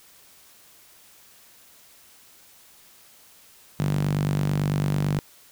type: tone with high-pass filter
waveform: sawtooth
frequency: 49 Hz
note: G1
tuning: in tune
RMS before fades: -24 dBFS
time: 3.79-5.19 s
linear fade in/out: 0 ms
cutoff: 150 Hz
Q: 4.3
effects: white hiss -53 dBFS RMS until 5.51 s